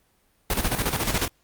pink noise with tremolo, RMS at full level -23 dBFS, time 0.5-1.28 s, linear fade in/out 2 ms, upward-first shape square, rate 14 Hz, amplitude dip 60%, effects pink hiss -65 dBFS RMS until 1.43 s + Opus 32 kbps

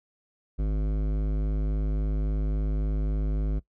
sine tone with hard clipping, 51.8 Hz, G#1, 4 cents flat, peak -26 dBFS, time 0.58-3.6 s, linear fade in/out 20 ms, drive 15 dB, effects noise-tail reverb RT60 0.1 s tail -19 dB re dry

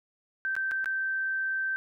sine tone with dropouts, 1556 Hz, G6, 13 cents flat, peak -27 dBFS, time 0.45-1.76 s, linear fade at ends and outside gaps 0 ms, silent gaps 0.553-0.565 / 0.712-0.717 / 0.844-0.858 s, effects none

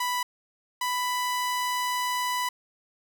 sawtooth tone pair in turn, 989 / 992.6 Hz, B5 / B5, +2 / +8 cents, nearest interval unison, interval 6 cents, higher second, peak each -22 dBFS, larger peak neither, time 0-0.23 / 0.81-2.49 s, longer second, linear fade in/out 5 ms, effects none

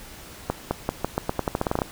accelerating click train, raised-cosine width 1 ms, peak -8 dBFS, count 15, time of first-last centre 0.5-1.818 s, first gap 210 ms, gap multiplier 0.86, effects pink hiss -43 dBFS RMS until 1.91 s

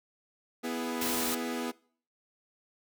sawtooth chord, E major, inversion second, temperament equal, 246.9 / 329.6 / 415.3 Hz, B3 / E4 / G#4, 0 / 0 / 0 cents, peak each -30 / -35 / -35 dBFS, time 0.63-1.72 s, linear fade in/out 20 ms
white noise, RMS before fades -33 dBFS, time 1.01-1.35 s, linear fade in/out 5 ms
effects noise-tail reverb RT60 0.5 s tail -23 dB re dry

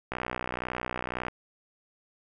click train, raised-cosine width 0.5 ms, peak -16 dBFS, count 73, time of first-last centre 0.12-1.283 s, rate 61.9 Hz, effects none

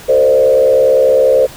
sine tone with frequency modulation, 523.3 Hz, C5, in tune, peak -6 dBFS, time 0.08-1.47 s, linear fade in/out 20 ms, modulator 69.8 Hz, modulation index 0.97, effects pink hiss -34 dBFS RMS until 1.56 s

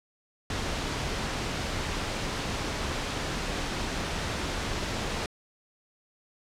pink noise, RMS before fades -31 dBFS, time 0.5-5.26 s, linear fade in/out 2 ms, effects low-pass 6000 Hz 12 dB/octave

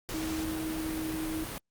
sine tone in noise, 317.2 Hz, D#4, 33 cents sharp, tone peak -32 dBFS, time 0.14-1.44 s, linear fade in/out 0 ms, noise pink, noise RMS -38 dBFS, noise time 0.09-1.58 s, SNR +3 dB, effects Opus 48 kbps

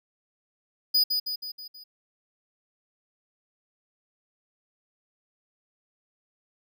square tone with echo, 4951 Hz, D#8, 9 cents flat, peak -19 dBFS, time 0.94-1.04 s, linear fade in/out 10 ms, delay 160 ms, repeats 5, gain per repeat -5 dB, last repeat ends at 1.84 s, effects none

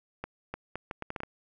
accelerating click train, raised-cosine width 0.5 ms, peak -20 dBFS, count 9, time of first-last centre 0.24-1.234 s, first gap 300 ms, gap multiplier 0.72, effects none

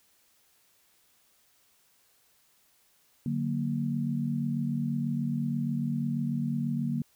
sine chord, D augmented, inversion none, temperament equal, 146.83 / 185 / 233.1 Hz, D3 / F#3 / A#3, 0 / 0 / 0 cents, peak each -31 / -35 / -30 dBFS, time 3.26-7.02 s, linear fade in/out 2 ms, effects white hiss -66 dBFS RMS until 7.15 s

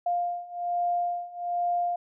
sine beating tone pair, 701 / 702.2 Hz, F5 / F5, +6 / +9 cents, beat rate 1.2 Hz, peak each -30 / -28 dBFS, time 0.06-1.96 s, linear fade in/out 5 ms, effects none

